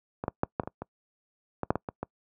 clicks, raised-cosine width 1 ms, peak -18 / -13 / -10 / -11 / -26 / -20 / -21 / -15 / -8 / -14 / -19 / -18 dBFS, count 12, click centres 0.239 / 0.281 / 0.434 / 0.598 / 0.635 / 0.675 / 0.82 / 1.633 / 1.705 / 1.756 / 1.888 / 2.03 s, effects noise-tail reverb RT60 0.1 s tail -25 dB re dry + high-pass 80 Hz 12 dB/octave

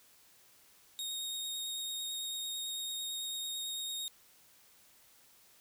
sawtooth tone with vibrato, 3729 Hz, A#7, in tune, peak -34 dBFS, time 0.99-4.08 s, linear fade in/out 0 ms, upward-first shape triangle, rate 9 Hz, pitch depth 15 cents each way, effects white hiss -63 dBFS RMS until 5.6 s

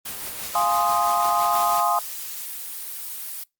white noise with tremolo, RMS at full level -31 dBFS, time 0.05-1.81 s, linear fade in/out 10 ms, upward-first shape sine, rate 6 Hz, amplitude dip 30%
sine chord, F minor seventh, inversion none, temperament equal, 698.5 / 830.6 / 1046.5 / 1244.5 Hz, F5 / Ab5 / C6 / Eb6, 0 / 0 / 0 / 0 cents, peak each -24 dBFS, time 0.55-1.99 s, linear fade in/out 2 ms
blue noise, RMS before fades -33 dBFS, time 1.52-3.44 s, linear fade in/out 10 ms
effects noise-tail reverb RT60 0.2 s tail -25 dB re dry + Opus 32 kbps

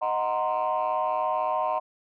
sine chord, C half-diminished seventh, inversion first, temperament equal, 622.3 / 740 / 932.3 / 1046.5 Hz, Eb5 / Gb5 / Bb5 / C6, 0 / 0 / 0 / 0 cents, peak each -28 dBFS, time 0.01-1.8 s, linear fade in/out 20 ms, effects tanh soft clip ceiling -18 dBFS

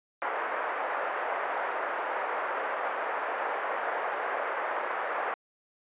pink band-pass noise, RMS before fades -32 dBFS, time 0.22-5.34 s, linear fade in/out 0 ms, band 520 to 1800 Hz, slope 24 dB/octave, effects resampled to 8000 Hz

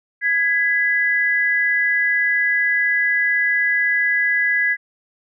sine tone pair together, 1661.2 / 1997 Hz, G#6 / B6, 0 / +19 cents, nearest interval minor third, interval 319 cents, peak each -18 dBFS, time 0.21-4.77 s, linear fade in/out 50 ms, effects none

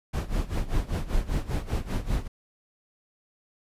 brown noise with tremolo, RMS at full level -24 dBFS, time 0.13-2.28 s, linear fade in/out 10 ms, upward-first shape sine, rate 5.1 Hz, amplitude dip 85%, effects resampled to 32000 Hz

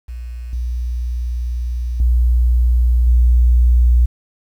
sine tone with level steps, 60.2 Hz, B1, 44 cents flat, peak -25 / -18 / -10 / -8 dBFS, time 0.08-4.06 s, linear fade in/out 10 ms, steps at 0.53 / 2 / 3.07 s, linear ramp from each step 2 ms, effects 8-bit

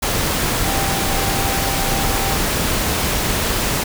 sine tone in noise, 784 Hz, G5, in tune, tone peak -26 dBFS, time 0.64-2.37 s, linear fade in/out 10 ms, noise pink, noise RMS -19 dBFS, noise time 0.02-3.84 s, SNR -10 dB, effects none

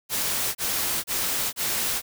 white noise bursts, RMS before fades -26 dBFS, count 4, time 0.09-2.02 s, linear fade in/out 50 ms, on 460 ms, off 30 ms, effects none

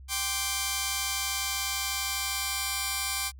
5% pulse chord, G suspended fourth, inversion none, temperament just, 784 / 1045.3 / 1176 Hz, G5 / C6 / D6, 0 / -2 / +2 cents, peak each -22 dBFS, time 0.08-3.32 s, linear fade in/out 50 ms, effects added 66 Hz sine -44 dBFS peak until 3.39 s

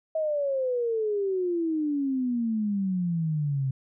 sine exponential sweep, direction down, 643 to 130.81 Hz, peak -24 dBFS, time 0.15-3.71 s, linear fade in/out 5 ms, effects none

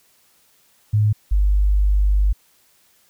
sine tone pair in turn, 105.8 / 49.93 Hz, G#2 / G1, +33 / +33 cents, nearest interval octave + minor second, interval 1300 cents, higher first, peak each -13 dBFS, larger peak neither, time 0.93-1.13 / 1.31-2.33 s, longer second, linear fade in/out 10 ms, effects white hiss -58 dBFS RMS until 3.09 s

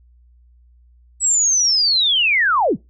sine linear sweep, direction down, 7902 to 98 Hz, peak -13 dBFS, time 1.2-2.77 s, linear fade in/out 50 ms, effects noise-tail reverb RT60 0.2 s tail -23 dB re dry + added 60 Hz sine -48 dBFS peak until 2.89 s

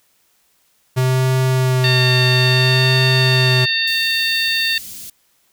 square tone with vibrato, 128.4 Hz, C3, 32 cents flat, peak -14 dBFS, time 0.96-3.66 s, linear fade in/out 20 ms, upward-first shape sine, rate 0.6 Hz, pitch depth 22 cents each way
harmonic tone, 908 Hz, A#5, 46 cents flat, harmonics 2 / 3 / 4 / 5, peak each -21 / -21 / -21 / -21 dBFS, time 1.84-4.78 s, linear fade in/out 2 ms
white band-stop noise, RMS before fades -33 dBFS, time 3.87-5.1 s, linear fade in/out 5 ms, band 240 to 3800 Hz, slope 12 dB/octave
effects white hiss -60 dBFS RMS until 5.52 s

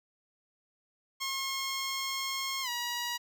10% pulse tone with pitch glide, 1078 to 960.4 Hz, C#6 to B5, -49 to -49 cents, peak -24 dBFS, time 1.2-3.18 s, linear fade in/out 20 ms, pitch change -200 cents, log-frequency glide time 2.62-2.69 s, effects none

